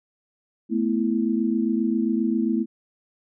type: chord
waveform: sine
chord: A suspended second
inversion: none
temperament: just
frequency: 220 / 247.5 / 330 Hz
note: A3 / B3 / E4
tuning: 0 / +4 / +2 cents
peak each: -23 / -25 / -25 dBFS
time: 0.69-2.66 s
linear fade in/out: 50 ms
effects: none